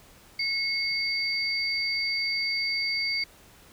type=tone pair together; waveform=sine; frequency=2178 / 4642 Hz; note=C#7 / D8; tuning=-31 / -21 cents; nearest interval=octave + minor second; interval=1310 cents; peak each=-28 dBFS; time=0.39-3.24 s; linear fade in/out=5 ms; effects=pink hiss -54 dBFS RMS until 3.72 s